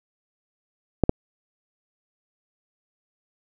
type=clicks; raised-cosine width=2 ms; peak=-3 dBFS; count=2; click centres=1.037 / 1.094 s; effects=none